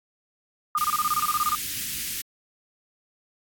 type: tone bursts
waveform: sine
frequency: 1218 Hz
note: D#6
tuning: 37 cents flat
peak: -20 dBFS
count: 14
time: 0.75-1.551 s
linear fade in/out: 2 ms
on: 34 ms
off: 25 ms
type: band-stop noise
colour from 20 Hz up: white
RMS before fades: -31 dBFS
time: 0.77-2.22 s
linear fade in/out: 10 ms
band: 300 to 1800 Hz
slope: 24 dB/octave
effects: AAC 64 kbps